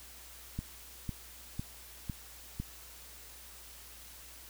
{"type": "click train", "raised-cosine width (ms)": 5, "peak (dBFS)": -23, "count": 5, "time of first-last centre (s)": [0.59, 2.6], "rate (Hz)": 1.99, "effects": ["added 60 Hz sine -57 dBFS peak until 4.49 s", "white hiss -52 dBFS RMS until 4.49 s"]}